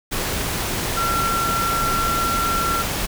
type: tone in noise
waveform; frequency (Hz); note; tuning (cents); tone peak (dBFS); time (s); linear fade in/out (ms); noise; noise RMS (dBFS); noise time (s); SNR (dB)
sine; 1361; F6; -45; -20; 0.96-2.83; 20; pink; -24; 0.11-3.07; +1
effects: none